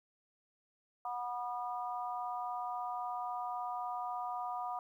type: harmonic tone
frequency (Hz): 243.7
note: B3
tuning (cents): -23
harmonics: 3 / 4 / 5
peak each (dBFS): -39 / -41 / -43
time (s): 1.05-4.79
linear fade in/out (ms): 2
effects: 12-bit